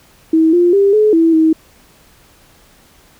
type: tone with pitch steps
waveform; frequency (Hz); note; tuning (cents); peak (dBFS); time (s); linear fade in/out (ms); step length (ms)
sine; 321.3 / 350.2 / 397.7 / 426.9 / 328.4 / 318.7; E4 / F4 / G4 / G#4 / E4 / D#4; -44 / +5 / +25 / +48 / -6 / +42; -7; 0.33-1.53; 5; 200
effects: pink hiss -48 dBFS RMS until 3.19 s